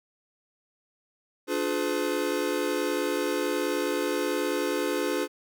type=chord; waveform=square; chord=D diminished seventh; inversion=none; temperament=just; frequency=293.7 / 352.4 / 422.9 / 507.5 Hz; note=D4 / F4 / Ab4 / Cb5; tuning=0 / +16 / +31 / +47 cents; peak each=-32 dBFS; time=1.47-5.28 s; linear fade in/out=50 ms; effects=none